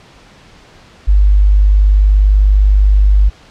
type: tone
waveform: sine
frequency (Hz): 50.2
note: G1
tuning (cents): +42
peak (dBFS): -5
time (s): 1.07-3.3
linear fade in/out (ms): 20
effects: pink hiss -42 dBFS RMS until 3.5 s + low-pass 5000 Hz 12 dB/octave

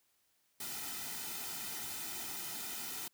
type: noise with comb filter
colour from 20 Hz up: white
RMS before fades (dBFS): -42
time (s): 0.6-3.08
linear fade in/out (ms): 5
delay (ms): 1.8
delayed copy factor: -0.7
effects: white hiss -75 dBFS RMS until 3.13 s

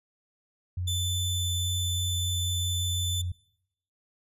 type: tone with pitch glide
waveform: sine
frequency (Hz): 89.9 to 89.33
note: F#2 to F2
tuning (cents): -49 to +40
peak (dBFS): -28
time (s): 0.77-3.32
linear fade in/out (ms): 5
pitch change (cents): -11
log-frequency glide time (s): 1.21-2.96
type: tone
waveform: sawtooth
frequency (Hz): 3520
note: A7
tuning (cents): 0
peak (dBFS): -26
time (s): 0.87-3.22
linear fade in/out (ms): 10
effects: noise-tail reverb RT60 0.8 s tail -24 dB re dry + resampled to 32000 Hz

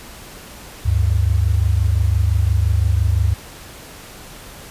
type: tone pair together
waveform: sine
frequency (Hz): 72.98 / 98.8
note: D2 / G2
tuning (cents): -10 / +14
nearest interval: perfect fourth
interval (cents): 524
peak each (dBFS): -16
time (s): 0.85-3.34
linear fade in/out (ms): 10
effects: pink hiss -38 dBFS RMS until 4.7 s + resampled to 32000 Hz

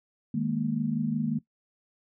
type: chord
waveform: sine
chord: D# suspended fourth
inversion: none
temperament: equal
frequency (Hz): 155.56 / 207.7 / 233.1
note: D#3 / G#3 / A#3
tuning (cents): 0 / 0 / 0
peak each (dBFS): -31 / -31 / -28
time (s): 0.34-1.39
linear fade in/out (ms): 5
effects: noise-tail reverb RT60 0.1 s tail -18 dB re dry

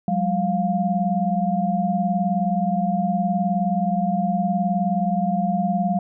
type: tone cluster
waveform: sine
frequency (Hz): 181.5 / 200.7 / 702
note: F#3 / G3 / F5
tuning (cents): -33 / +41 / +9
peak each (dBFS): -23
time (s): 0.08-5.99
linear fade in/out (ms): 2
effects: none

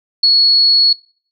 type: tone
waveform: sine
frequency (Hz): 4364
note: C#8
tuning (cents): -28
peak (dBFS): -7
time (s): 0.23-0.93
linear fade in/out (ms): 5
effects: noise-tail reverb RT60 0.5 s tail -24 dB re dry

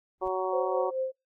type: noise with exponential growth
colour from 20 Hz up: brown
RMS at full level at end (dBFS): -42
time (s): 0.18-0.28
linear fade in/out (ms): 2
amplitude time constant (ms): 21
type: harmonic tone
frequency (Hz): 186.6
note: F#3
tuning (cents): +15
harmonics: 2 / 3 / 4 / 5 / 6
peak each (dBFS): -31 / -33 / -34 / -35 / -36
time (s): 0.21-0.91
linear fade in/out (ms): 20
type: tone with tremolo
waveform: sine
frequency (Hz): 523.3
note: C5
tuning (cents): 0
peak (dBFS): -26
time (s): 0.52-1.12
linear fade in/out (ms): 20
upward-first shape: sine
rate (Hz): 4.6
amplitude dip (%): 65
effects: noise-tail reverb RT60 0.2 s tail -25 dB re dry

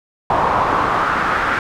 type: noise with band-pass filter sweep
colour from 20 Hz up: brown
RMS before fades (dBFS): -17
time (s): 0.3-1.59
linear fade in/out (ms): 2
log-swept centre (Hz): 950 to 1500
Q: 2.8
effects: none

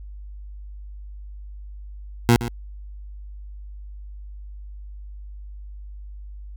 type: tone with echo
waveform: 20% pulse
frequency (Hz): 118.5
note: A#2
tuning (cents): +29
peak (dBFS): -7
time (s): 2.29-2.36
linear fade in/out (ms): 0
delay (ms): 120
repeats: 1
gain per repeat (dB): -13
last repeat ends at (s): 2.48
effects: added 50 Hz sine -35 dBFS peak until 6.56 s

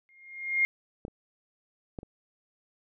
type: tone with exponential growth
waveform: sine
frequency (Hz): 2129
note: C7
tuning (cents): +30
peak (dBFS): -19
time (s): 0.09-0.65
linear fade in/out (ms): 0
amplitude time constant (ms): 120
type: clicks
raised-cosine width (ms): 2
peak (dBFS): -22 / -32 / -23 / -31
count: 4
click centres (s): 1.051 / 1.081 / 1.988 / 2.031
effects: none

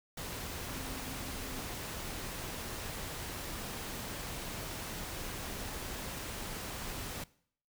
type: tone in noise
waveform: sine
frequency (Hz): 261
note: C4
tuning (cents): -4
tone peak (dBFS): -48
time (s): 0.69-1.62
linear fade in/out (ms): 5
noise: pink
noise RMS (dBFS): -41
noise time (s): 0.17-7.24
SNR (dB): -10
effects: noise-tail reverb RT60 0.6 s tail -21 dB re dry

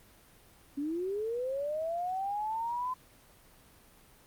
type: linear sweep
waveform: sine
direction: up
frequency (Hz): 274.6 to 1026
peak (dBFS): -31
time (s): 0.77-2.94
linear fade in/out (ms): 10
effects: pink hiss -59 dBFS RMS until 4.26 s + Opus 32 kbps

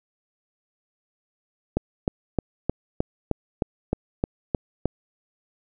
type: click train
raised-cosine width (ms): 2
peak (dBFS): -8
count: 11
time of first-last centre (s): 1.77-4.856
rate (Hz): 3.24
effects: none

